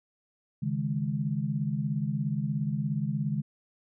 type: chord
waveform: sine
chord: C# suspended second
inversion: none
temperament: equal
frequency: 138.59 / 155.56 / 207.7 Hz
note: C#3 / D#3 / G#3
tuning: 0 / 0 / 0 cents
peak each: -31 / -31 / -32 dBFS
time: 0.62-3.42 s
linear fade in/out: 10 ms
effects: none